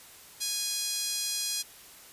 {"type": "tone with high-pass filter", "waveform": "5% pulse", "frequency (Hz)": 828, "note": "G#5", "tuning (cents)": -5, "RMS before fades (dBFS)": -32, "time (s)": [0.4, 1.63], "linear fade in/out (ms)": 20, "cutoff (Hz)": 3900, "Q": 1.2, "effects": ["white hiss -51 dBFS RMS until 2.12 s", "resampled to 32000 Hz"]}